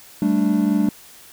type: chord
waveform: triangle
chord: G suspended second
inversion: none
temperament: equal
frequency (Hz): 196 / 220 / 293.7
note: G3 / A3 / D4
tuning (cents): 0 / 0 / 0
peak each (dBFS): -18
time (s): 0.22-0.89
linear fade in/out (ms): 2
effects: white hiss -45 dBFS RMS until 1.32 s